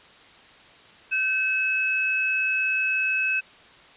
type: tone pair together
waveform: sine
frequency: 1536 / 2583 Hz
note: G6 / E7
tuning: -36 / -36 cents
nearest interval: major sixth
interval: 900 cents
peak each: -28 / -22 dBFS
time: 1.11-3.41 s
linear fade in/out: 20 ms
effects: white hiss -50 dBFS RMS until 3.96 s + resampled to 8000 Hz